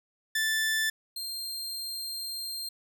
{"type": "tone pair in turn", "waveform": "sawtooth", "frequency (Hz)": [1760, 4186], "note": ["A6", "C8"], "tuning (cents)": [0, 0], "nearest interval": "octave + minor third", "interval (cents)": 1500, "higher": "second", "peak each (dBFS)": [-22, -31], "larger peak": "first", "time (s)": [[0.35, 0.9], [1.16, 2.69]], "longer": "second", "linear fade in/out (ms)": 5, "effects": []}